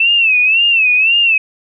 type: tone with vibrato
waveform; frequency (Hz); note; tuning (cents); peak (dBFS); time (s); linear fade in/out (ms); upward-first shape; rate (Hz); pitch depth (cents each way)
sine; 2637; E7; 0; -8; 0-1.38; 5; sine; 1.9; 120
effects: none